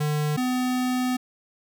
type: tone pair in turn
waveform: square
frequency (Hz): 150 / 252.3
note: D3 / B3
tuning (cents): +37 / +37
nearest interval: major sixth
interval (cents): 900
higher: second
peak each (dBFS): -23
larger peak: neither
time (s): 0-0.37 / 0.37-1.17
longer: second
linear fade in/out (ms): 10
effects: none